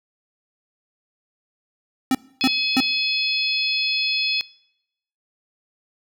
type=tone bursts; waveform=square; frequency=261.6 Hz; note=C4; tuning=in tune; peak=-16 dBFS; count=3; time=2.11-2.804 s; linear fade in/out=2 ms; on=38 ms; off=290 ms
type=harmonic tone; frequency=850 Hz; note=G#5; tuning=40 cents sharp; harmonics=3 / 4 / 5 / 6; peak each=-24 / -25 / -26 / -27 dBFS; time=2.41-4.41 s; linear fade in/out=0 ms
effects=noise-tail reverb RT60 0.8 s tail -23 dB re dry